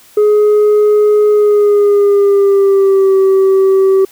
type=tone with pitch glide; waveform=sine; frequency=419.7 to 384.9 Hz; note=G#4 to G4; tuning=+18 to -32 cents; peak=-3 dBFS; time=0.17-4.05 s; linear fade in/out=5 ms; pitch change=-150 cents; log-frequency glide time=1.3-3.16 s; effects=tanh soft clip ceiling -5 dBFS + white hiss -43 dBFS RMS until 4.11 s